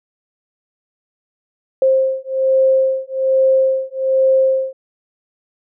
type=beating tone pair; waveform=sine; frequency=528 / 529.2 Hz; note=C5 / C5; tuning=+16 / +20 cents; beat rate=1.2 Hz; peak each=-15 dBFS; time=1.82-4.73 s; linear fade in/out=2 ms; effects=none